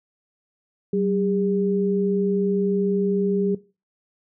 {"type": "tone pair together", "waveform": "sine", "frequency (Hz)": [190.66, 404], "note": ["G3", "G#4"], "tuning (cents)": [-48, -48], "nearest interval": "octave + minor second", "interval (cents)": 1300, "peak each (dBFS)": -22, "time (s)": [0.93, 3.55], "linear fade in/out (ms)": 5, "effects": ["noise-tail reverb RT60 0.3 s tail -18 dB re dry"]}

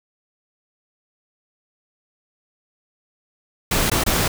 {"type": "noise with dropouts", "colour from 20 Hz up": "pink", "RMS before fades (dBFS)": -19, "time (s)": [3.71, 4.28], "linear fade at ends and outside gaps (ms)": 5, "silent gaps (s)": [[3.9, 3.915], [4.038, 4.063]], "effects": []}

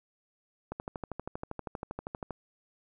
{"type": "click train", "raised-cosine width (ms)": 1, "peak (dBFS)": -22, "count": 21, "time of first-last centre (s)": [0.72, 2.307], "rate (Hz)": 12.6, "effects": []}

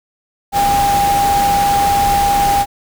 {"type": "tone in noise", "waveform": "sine", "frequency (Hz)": 804, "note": "G5", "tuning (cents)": 44, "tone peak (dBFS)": -11, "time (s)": [0.52, 2.66], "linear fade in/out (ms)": 50, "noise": "pink", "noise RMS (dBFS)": -21, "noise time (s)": [0.52, 2.66], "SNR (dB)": 7, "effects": []}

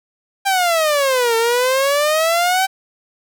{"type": "exponential two-way sweep", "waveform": "sawtooth", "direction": "down then up", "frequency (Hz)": [798, 450, 775], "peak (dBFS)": -10, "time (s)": [0.45, 2.67], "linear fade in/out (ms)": 20, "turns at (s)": 1.36, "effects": []}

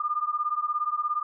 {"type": "beating tone pair", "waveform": "sine", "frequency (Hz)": [1200, 1217], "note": ["D6", "D#6"], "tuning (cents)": [37, -39], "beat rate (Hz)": 17, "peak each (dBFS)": -28, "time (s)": [0, 1.23], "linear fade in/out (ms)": 5, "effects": []}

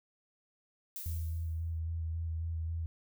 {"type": "noise with exponential decay", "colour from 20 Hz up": "violet", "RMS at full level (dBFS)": -40, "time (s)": [0.96, 1.79], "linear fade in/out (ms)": 0, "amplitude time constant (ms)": 180}
{"type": "tone with vibrato", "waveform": "sine", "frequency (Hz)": 81.9, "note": "E2", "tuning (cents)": -11, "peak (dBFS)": -33, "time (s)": [1.06, 2.86], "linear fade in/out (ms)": 0, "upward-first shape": "square", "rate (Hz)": 3.7, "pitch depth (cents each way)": 19}
{"effects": []}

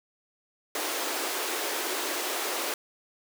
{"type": "high-pass noise", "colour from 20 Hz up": "pink", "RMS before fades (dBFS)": -31, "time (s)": [0.75, 2.74], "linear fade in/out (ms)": 2, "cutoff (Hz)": 300, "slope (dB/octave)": 48, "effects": []}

